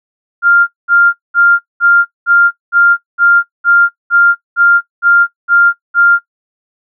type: tone bursts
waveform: sine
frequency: 1396.9 Hz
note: F6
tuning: in tune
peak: -4 dBFS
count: 13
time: 0.42-6.19 s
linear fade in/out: 50 ms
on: 250 ms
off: 210 ms
effects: noise-tail reverb RT60 0.1 s tail -17 dB re dry